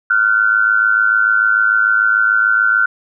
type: tone pair together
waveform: sine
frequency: 1396.9 / 1503.7 Hz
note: F6 / F#6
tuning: 0 / +28 cents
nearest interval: minor second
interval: 128 cents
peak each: -13 dBFS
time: 0.1-2.86 s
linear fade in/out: 5 ms
effects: none